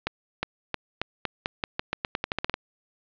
accelerating click train, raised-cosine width 0.3 ms, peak -10 dBFS, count 17, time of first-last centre 0.07-2.541 s, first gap 360 ms, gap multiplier 0.87, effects resampled to 11025 Hz + 7-bit

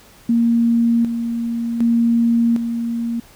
sine tone with tremolo, 233.1 Hz, A#3, in tune, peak -12 dBFS, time 0.29-3.2 s, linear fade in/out 5 ms, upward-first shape square, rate 0.66 Hz, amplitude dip 55%, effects pink hiss -47 dBFS RMS until 3.35 s

